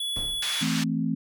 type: tone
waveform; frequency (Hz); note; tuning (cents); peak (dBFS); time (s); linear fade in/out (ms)
square; 3406; G#7; +43; -28; 0-0.63; 5
type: noise with exponential decay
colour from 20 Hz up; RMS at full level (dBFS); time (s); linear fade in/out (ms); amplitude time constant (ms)
brown; -30; 0.16-0.61; 2; 96
type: band-pass noise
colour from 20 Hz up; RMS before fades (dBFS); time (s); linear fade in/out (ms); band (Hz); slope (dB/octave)
pink; -32; 0.42-0.84; 5; 1700 to 6300; 12
type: chord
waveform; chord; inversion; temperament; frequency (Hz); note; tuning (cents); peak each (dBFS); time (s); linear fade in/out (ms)
sine; A minor; second; equal; 164.81 / 220 / 261.6; E3 / A3 / C4; 0 / 0 / 0; -28; 0.61-1.15; 10
effects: none